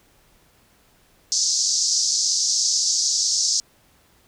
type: band-pass noise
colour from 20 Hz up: pink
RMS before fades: -21 dBFS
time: 1.32-3.6 s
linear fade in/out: 0 ms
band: 4800 to 6800 Hz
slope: 48 dB/octave
effects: pink hiss -58 dBFS RMS until 4.27 s